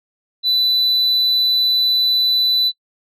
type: tone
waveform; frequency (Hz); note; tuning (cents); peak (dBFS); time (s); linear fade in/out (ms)
sine; 3988; B7; +16; -11; 0.43-2.72; 50
effects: noise-tail reverb RT60 0.1 s tail -20 dB re dry + tanh soft clip ceiling -12 dBFS